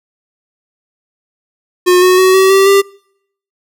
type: tone with pitch steps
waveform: square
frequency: 360.5 / 367.2 / 374.1 / 381.1 / 388.2 / 395.4 Hz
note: F#4 / F#4 / F#4 / G4 / G4 / G4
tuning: -45 / -13 / +19 / -49 / -17 / +15 cents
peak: -6 dBFS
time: 1.86-2.82 s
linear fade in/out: 20 ms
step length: 160 ms
effects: noise-tail reverb RT60 0.7 s tail -26 dB re dry